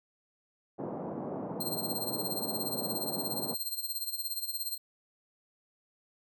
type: band-pass noise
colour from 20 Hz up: pink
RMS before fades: -38 dBFS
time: 0.78-3.55 s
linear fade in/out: 20 ms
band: 160 to 840 Hz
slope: 24 dB/octave
type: tone with tremolo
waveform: 5% pulse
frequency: 4177 Hz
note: C8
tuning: 4 cents flat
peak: -24 dBFS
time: 1.6-4.78 s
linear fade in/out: 10 ms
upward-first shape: sine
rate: 17 Hz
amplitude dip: 75%
effects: none